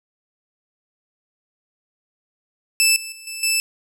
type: tone with level steps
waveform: 15% pulse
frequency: 2637 Hz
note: E7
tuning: in tune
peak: -6 / -23 / -31 / -22 / -10 dBFS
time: 2.8-3.6 s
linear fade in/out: 0 ms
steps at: 2.96 / 3.12 / 3.27 / 3.43 s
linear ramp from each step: 2 ms
effects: none